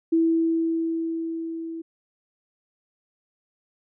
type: tone with level ramp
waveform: sine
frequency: 328.3 Hz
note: E4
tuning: 7 cents flat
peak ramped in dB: -16 to -31 dBFS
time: 0.12-1.82 s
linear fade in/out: 10 ms
effects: none